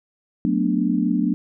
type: chord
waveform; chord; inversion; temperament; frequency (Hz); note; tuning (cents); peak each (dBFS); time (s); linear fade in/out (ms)
sine; B minor seventh; second; equal with one note detuned; 185 / 222.7 / 246.9 / 293.7; F#3 / A3 / B3 / D4; 0 / +21 / 0 / 0; -23; 0.45-1.34; 0
effects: none